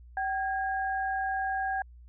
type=tone pair together; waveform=sine; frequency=770 / 1631.6 Hz; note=G5 / G#6; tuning=-31 / -31 cents; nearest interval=octave + minor second; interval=1300 cents; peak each=-29 / -33 dBFS; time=0.17-1.82 s; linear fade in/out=2 ms; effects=added 60 Hz sine -48 dBFS peak until 2.08 s